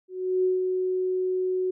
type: tone with ADSR envelope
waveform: sine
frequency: 370 Hz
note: F#4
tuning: in tune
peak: -19 dBFS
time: 0.08-1.71 s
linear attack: 360 ms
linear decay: 160 ms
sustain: -4 dB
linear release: 9 ms
effects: none